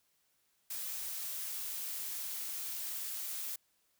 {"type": "noise", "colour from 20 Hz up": "blue", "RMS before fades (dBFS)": -40, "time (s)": [0.7, 3.56], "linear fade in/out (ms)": 5, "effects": ["white hiss -75 dBFS RMS until 3.99 s"]}